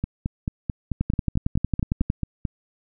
two click trains, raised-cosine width 5 ms, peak -9 / -12 dBFS, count 13 / 12, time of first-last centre 1.01-2.101 / 0.04-2.452 s, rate 11 / 4.56 Hz, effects none

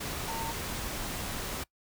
sine tone in noise, 908 Hz, A#5, 46 cents flat, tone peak -35 dBFS, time 0.28-0.52 s, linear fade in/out 10 ms, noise pink, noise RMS -36 dBFS, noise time 0-1.64 s, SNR -2 dB, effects noise-tail reverb RT60 0.1 s tail -22 dB re dry

